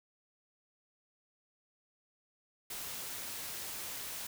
white noise, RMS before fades -42 dBFS, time 2.7-4.27 s, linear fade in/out 5 ms, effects none

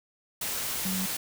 sine tone in noise, 188.4 Hz, F#3, 32 cents sharp, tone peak -30 dBFS, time 0.85-1.06 s, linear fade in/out 5 ms, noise white, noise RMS -32 dBFS, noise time 0.41-1.17 s, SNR -1 dB, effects none

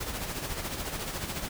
pink noise with tremolo, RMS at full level -33 dBFS, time 0-1.49 s, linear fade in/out 10 ms, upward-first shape sine, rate 14 Hz, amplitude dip 50%, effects none

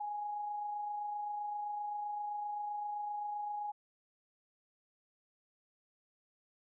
sine tone with amplitude modulation, 830.6 Hz, G#5, in tune, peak -35 dBFS, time 0-3.72 s, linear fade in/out 10 ms, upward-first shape sine, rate 27.7 Hz, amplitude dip 30%, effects none

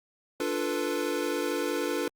square chord, B half-diminished seventh, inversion first, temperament equal with one note detuned, 293.7 / 349.2 / 443.1 / 493.9 Hz, D4 / F4 / A4 / B4, 0 / 0 / +12 / 0 cents, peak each -34 dBFS, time 0.4-2.08 s, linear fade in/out 2 ms, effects Opus 48 kbps

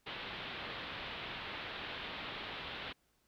white low-pass noise, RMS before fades -44 dBFS, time 0.06-2.93 s, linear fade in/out 10 ms, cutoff 3800 Hz, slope 48 dB/octave, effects pink hiss -75 dBFS RMS until 3.27 s

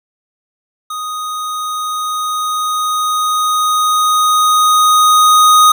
square tone with level ramp, 1244.5 Hz, D#6, in tune, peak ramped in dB -21 to -5 dBFS, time 0.9-5.72 s, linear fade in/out 5 ms, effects none

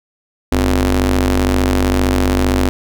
sawtooth ring-modulated tone, 95.3 Hz, G2, 48 cents flat, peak -5 dBFS, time 0.52-2.69 s, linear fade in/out 0 ms, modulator 164 Hz, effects none

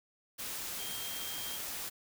sine tone in noise, 3200 Hz, G7, 35 cents sharp, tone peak -44 dBFS, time 0.78-1.58 s, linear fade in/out 20 ms, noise white, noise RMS -40 dBFS, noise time 0.38-1.9 s, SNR -7 dB, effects none

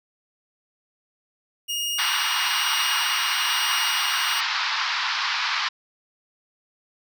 sawtooth tone with tremolo, 2855 Hz, F7, 37 cents sharp, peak -21 dBFS, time 1.68-4.41 s, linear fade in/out 20 ms, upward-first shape sine, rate 1.1 Hz, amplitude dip 25%
pink band-pass noise, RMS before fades -25 dBFS, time 1.98-5.69 s, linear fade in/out 10 ms, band 920 to 5200 Hz, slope 48 dB/octave
effects none

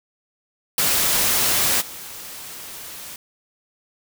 white noise with level steps, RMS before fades -19 / -36 dBFS, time 0.78-3.16 s, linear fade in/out 2 ms, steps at 1.8 s, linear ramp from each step 20 ms, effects none

